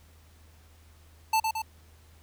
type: tone with echo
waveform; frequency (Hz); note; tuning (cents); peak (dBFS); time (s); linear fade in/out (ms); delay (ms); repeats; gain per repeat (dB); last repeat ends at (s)
square; 883; A5; +6; -22; 1.33-1.4; 5; 110; 2; -4; 1.62
effects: added 79 Hz sine -54 dBFS peak until 2.22 s + pink hiss -61 dBFS RMS until 2.22 s